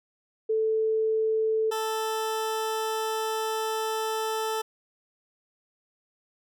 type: tone pair in turn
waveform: sine / 20% pulse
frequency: 440 / 440 Hz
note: A4 / A4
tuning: 0 / 0 cents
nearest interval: unison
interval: 0 cents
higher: neither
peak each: -22 dBFS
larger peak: neither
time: 0.49-1.71 / 1.71-4.62 s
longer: second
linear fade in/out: 10 ms
effects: none